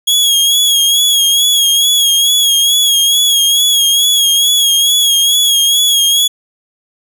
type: tone with vibrato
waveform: sawtooth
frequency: 3314 Hz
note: G#7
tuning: 4 cents flat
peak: -5 dBFS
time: 0.07-6.28 s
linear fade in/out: 10 ms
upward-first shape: sine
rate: 2.3 Hz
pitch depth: 46 cents each way
effects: none